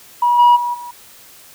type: tone with level steps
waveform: sine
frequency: 965 Hz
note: B5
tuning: 40 cents flat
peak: -10 / -4 / -17 / -28 dBFS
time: 0.22-0.91 s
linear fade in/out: 5 ms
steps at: 0.38 / 0.55 / 0.73 s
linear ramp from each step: 20 ms
effects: tanh soft clip ceiling -5 dBFS + white hiss -43 dBFS RMS until 1.54 s